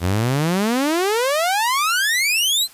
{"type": "exponential sweep", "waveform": "sawtooth", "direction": "up", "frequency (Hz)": [82.9, 4211], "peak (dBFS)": -13, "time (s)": [0, 2.68], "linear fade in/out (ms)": 50, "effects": ["white hiss -46 dBFS RMS until 2.73 s", "resampled to 32000 Hz"]}